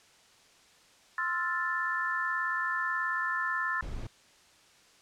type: chord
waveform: sine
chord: F major seventh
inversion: second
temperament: equal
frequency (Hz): 1046.5 / 1318.5 / 1396.9 / 1760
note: C6 / E6 / F6 / A6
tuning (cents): 0 / 0 / 0 / 0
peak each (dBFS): -35 / -36 / -37 / -31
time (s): 1.18-3.81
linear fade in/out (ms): 2
type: noise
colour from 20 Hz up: brown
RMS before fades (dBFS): -37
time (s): 3.82-4.07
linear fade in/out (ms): 5
effects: white hiss -60 dBFS RMS until 5.01 s + low-pass 7000 Hz 12 dB/octave